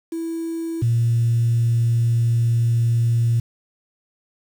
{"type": "tone pair in turn", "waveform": "sine", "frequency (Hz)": [329.6, 116.77], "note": ["E4", "A#2"], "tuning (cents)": [0, 3], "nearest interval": "octave + tritone", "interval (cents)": 1797, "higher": "first", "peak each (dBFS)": [-23, -14], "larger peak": "second", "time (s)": [[0.12, 0.82], [0.82, 3.4]], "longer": "second", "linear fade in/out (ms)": 5, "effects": ["tanh soft clip ceiling -11 dBFS", "7-bit"]}